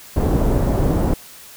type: low-pass noise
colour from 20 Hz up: pink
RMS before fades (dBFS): -17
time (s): 0.16-1.14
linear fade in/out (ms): 5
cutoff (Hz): 570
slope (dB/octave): 12
effects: white hiss -41 dBFS RMS until 1.56 s